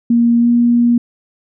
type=tone with pitch glide; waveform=sine; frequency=235.3 to 238.3 Hz; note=A#3 to A#3; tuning=+16 to +38 cents; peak=-8 dBFS; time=0.1-0.98 s; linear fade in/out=5 ms; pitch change=+22 cents; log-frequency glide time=0.39-0.48 s; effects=none